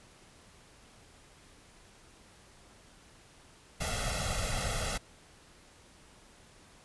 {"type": "noise with comb filter", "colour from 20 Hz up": "pink", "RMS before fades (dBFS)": -33, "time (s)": [3.8, 4.98], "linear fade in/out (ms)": 10, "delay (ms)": 1.5, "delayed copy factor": 0.95, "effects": ["pink hiss -58 dBFS RMS until 6.84 s", "resampled to 24000 Hz"]}